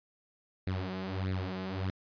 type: tone with flanger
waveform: sawtooth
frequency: 94.1 Hz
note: F#2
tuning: 30 cents sharp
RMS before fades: -35 dBFS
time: 0.67-1.9 s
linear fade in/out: 0 ms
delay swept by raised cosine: 0.47 to 5.97 ms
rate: 1.6 Hz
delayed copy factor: +0.8
effects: resampled to 11025 Hz